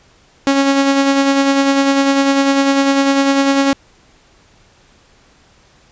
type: tone with tremolo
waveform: sawtooth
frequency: 275.3 Hz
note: C#4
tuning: 12 cents flat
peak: -5 dBFS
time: 0.47-3.73 s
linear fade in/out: 0 ms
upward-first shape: sine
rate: 10 Hz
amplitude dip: 40%
effects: pink hiss -50 dBFS RMS until 5.91 s + resampled to 16000 Hz